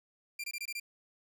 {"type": "tone bursts", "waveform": "sawtooth", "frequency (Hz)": 2378, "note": "D7", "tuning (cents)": 21, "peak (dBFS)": -33, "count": 6, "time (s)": [0.39, 0.799], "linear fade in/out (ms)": 5, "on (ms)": 49, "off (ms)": 23, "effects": []}